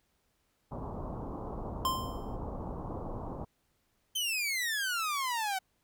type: low-pass noise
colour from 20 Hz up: pink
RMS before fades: -39 dBFS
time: 0.71-3.45 s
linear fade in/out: 10 ms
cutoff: 1100 Hz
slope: 48 dB/octave
type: tone with exponential decay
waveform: square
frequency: 1046 Hz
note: C6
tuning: 1 cent flat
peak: -26 dBFS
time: 1.85-2.36 s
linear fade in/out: 1 ms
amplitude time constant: 110 ms
type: exponential sweep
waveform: sawtooth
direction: down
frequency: 3136 to 742 Hz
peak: -27 dBFS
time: 4.15-5.59 s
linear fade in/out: 10 ms
effects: pink hiss -75 dBFS RMS until 5.83 s